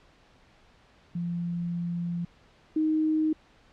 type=tone pair in turn; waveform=sine; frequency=172.4 / 312.2 Hz; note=F3 / D#4; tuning=-22 / +6 cents; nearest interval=minor seventh; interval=1028 cents; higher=second; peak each=-28 / -22 dBFS; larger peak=second; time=1.15-2.25 / 2.76-3.33 s; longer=first; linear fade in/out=5 ms; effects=pink hiss -59 dBFS RMS until 3.72 s + low-pass 4000 Hz 12 dB/octave